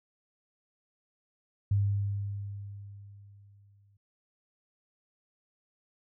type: tone with exponential decay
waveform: sine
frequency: 100.6 Hz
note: G2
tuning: 45 cents sharp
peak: -22 dBFS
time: 1.71-3.97 s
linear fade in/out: 5 ms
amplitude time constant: 490 ms
effects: none